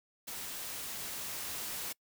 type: noise with level ramp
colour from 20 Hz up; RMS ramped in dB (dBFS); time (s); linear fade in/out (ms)
white; -42 to -39; 0.27-1.93; 10
effects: noise-tail reverb RT60 0.1 s tail -25 dB re dry